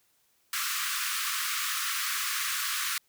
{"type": "high-pass noise", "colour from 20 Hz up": "pink", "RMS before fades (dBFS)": -31, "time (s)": [0.53, 2.98], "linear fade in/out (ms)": 2, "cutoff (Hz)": 1100, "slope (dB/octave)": 96, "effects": ["white hiss -69 dBFS RMS until 3.08 s"]}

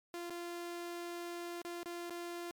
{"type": "tone with dropouts", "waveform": "sawtooth", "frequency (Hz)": 345.9, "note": "F4", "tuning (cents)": -17, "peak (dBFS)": -37, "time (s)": [0.14, 2.51], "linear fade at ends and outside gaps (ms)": 1, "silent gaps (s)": [[0.298, 0.304], [1.617, 1.649], [1.832, 1.858], [2.097, 2.106]], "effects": ["MP3 96 kbps"]}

